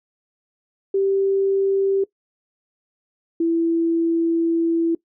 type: tone pair in turn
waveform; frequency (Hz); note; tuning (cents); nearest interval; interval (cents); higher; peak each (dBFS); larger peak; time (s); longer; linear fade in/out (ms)
sine; 390.6 / 332.4; G4 / E4; -6 / +15; minor third; 279; first; -16; neither; 0.94-2.04 / 3.4-4.95; second; 5
effects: noise-tail reverb RT60 0.1 s tail -20 dB re dry